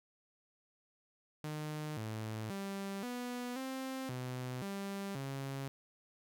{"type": "tone with pitch steps", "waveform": "sawtooth", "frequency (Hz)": [152.4, 109.5, 196.7, 245.6, 263.5, 126.6, 197.7, 136.5], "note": ["D#3", "A2", "G3", "B3", "C4", "B2", "G3", "C#3"], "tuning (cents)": [-36, -8, 6, -9, 12, 43, 15, -26], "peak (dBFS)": -35, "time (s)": [1.44, 5.68], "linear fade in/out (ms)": 0, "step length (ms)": 530, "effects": []}